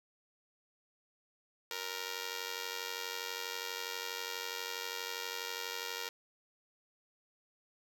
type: tone with amplitude modulation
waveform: 5% pulse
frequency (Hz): 468.3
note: A#4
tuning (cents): +8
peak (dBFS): -23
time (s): 1.71-6.09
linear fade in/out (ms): 2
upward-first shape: sine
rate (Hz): 92.3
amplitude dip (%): 80
effects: none